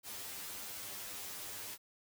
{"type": "noise with comb filter", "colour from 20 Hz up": "white", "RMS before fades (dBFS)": -45, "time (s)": [0.03, 1.78], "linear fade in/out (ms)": 50, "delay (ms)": 10, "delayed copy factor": 0.95, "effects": []}